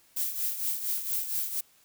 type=noise with tremolo; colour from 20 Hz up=violet; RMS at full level=-28 dBFS; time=0.16-1.61 s; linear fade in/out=10 ms; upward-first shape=triangle; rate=4.3 Hz; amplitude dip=70%; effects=white hiss -62 dBFS RMS until 1.84 s